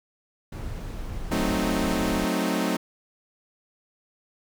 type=noise; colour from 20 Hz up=brown; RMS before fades=-33 dBFS; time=0.52-2.25 s; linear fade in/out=5 ms
type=chord; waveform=sawtooth; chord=F# diminished seventh; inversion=none; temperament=equal; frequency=185 / 220 / 261.6 / 311.1 Hz; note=F#3 / A3 / C4 / Eb4; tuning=0 / 0 / 0 / 0 cents; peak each=-25 dBFS; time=1.31-2.77 s; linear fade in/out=10 ms
effects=none